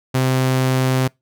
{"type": "tone", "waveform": "sawtooth", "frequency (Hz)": 130, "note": "C3", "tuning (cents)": -11, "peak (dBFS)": -11, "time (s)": [0.14, 1.08], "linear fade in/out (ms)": 10, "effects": ["noise-tail reverb RT60 0.2 s tail -25 dB re dry"]}